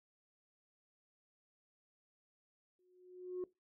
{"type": "tone with exponential growth", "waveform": "sine", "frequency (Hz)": 363.6, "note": "F#4", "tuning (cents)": -30, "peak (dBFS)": -34, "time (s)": [2.79, 3.44], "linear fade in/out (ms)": 2, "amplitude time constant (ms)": 140, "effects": ["noise-tail reverb RT60 0.2 s tail -20 dB re dry", "tanh soft clip ceiling -35 dBFS"]}